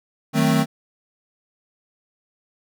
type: chord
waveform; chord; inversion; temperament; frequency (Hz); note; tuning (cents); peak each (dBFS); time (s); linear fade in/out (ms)
square; D# diminished seventh; none; equal with one note detuned; 155.56 / 186.28 / 220 / 261.6; D#3 / F#3 / A3 / C4; 0 / +12 / 0 / 0; -21 / -26 / -21 / -22; 0.33-0.66; 50
effects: none